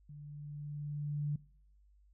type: tone with level ramp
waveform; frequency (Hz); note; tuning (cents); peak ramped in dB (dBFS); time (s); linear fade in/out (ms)
sine; 146.83; D3; 0; -47 to -31; 0.09-1.36; 5
effects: noise-tail reverb RT60 0.6 s tail -22 dB re dry + added 50 Hz sine -62 dBFS peak until 2.13 s